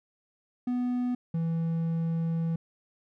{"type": "tone pair in turn", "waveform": "triangle", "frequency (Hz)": [247.1, 164.92], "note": ["B3", "E3"], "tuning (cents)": [1, 1], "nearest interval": "perfect fifth", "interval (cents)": 700, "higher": "first", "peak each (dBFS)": [-24, -24], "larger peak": "neither", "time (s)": [[0.67, 1.15], [1.34, 2.56]], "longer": "second", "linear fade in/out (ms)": 5, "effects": []}